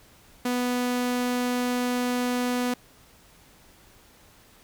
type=tone; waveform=sawtooth; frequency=246.9 Hz; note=B3; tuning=in tune; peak=-20 dBFS; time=0.45-2.74 s; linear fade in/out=5 ms; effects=pink hiss -55 dBFS RMS until 4.63 s